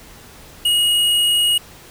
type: tone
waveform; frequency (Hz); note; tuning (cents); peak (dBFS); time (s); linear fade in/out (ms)
square; 2885; F#7; -44; -14; 0.65-1.58; 5
effects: pink hiss -42 dBFS RMS until 1.9 s